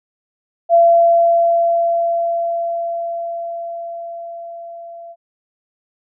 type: tone with level ramp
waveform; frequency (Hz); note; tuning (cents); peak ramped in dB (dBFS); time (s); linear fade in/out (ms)
sine; 679; F5; -49; -6 to -32; 0.69-5.16; 50
effects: none